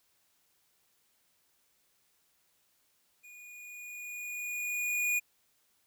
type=tone with level ramp; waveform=square; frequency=2449 Hz; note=D#7; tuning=28 cents flat; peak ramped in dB=-51 to -27 dBFS; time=3.23-5.2 s; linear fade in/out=20 ms; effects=white hiss -72 dBFS RMS until 5.86 s